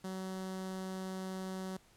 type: tone with notch filter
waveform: sawtooth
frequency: 188.2 Hz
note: F#3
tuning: 30 cents sharp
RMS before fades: -41 dBFS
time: 0.04-1.77 s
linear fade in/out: 5 ms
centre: 2400 Hz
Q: 1.8
effects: pink hiss -65 dBFS RMS until 1.96 s + low-pass 12000 Hz 12 dB/octave